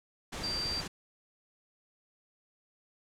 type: tone in noise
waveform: sine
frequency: 4699 Hz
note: D8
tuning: in tune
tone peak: -32 dBFS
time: 0.43-0.81 s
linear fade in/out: 10 ms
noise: pink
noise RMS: -39 dBFS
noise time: 0.32-0.88 s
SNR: +4 dB
effects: low-pass 8000 Hz 12 dB/octave